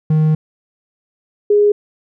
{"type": "tone pair in turn", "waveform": ["triangle", "sine"], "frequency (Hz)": [155.56, 413.5], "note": ["D#3", "G#4"], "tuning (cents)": [0, -8], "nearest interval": "octave + perfect fourth", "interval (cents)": 1692, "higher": "second", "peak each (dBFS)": -8, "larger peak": "neither", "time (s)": [[0.1, 0.35], [1.5, 1.72]], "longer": "first", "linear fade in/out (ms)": 5, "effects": []}